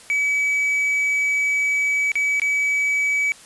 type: tone with dropouts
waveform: triangle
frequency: 2284 Hz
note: D7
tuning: 49 cents flat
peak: -16 dBFS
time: 0.1-3.32 s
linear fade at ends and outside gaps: 0 ms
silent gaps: 2.118-2.155 / 2.398-2.418 s
effects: white hiss -45 dBFS RMS until 3.45 s + resampled to 24000 Hz